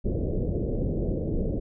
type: low-pass noise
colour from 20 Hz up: pink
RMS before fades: -27 dBFS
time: 0.04-1.6 s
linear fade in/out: 20 ms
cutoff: 560 Hz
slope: 48 dB/octave
effects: none